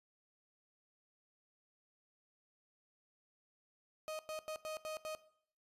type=tone bursts at uneven times; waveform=35% pulse; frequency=624 Hz; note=D#5; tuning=5 cents sharp; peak=-39 dBFS; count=6; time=4.08-4.19 / 4.29-4.39 / 4.48-4.56 / 4.65-4.77 / 4.85-4.97 / 5.05-5.15 s; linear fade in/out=0 ms; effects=noise-tail reverb RT60 0.6 s tail -17 dB re dry + resampled to 32000 Hz